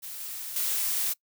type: noise with level steps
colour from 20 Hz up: blue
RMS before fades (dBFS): -39 / -37 / -28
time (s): 0.02-1.14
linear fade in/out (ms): 20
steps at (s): 0.2 / 0.56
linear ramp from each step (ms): 2
effects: noise-tail reverb RT60 0.1 s tail -23 dB re dry